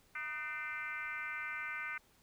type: tone with frequency modulation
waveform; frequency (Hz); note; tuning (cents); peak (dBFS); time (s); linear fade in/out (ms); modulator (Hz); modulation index
sine; 1800; A6; +39; -38; 0.15-1.98; 5; 284; 2
effects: pink hiss -68 dBFS RMS until 2.22 s